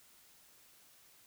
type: silence
effects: white hiss -63 dBFS RMS until 1.26 s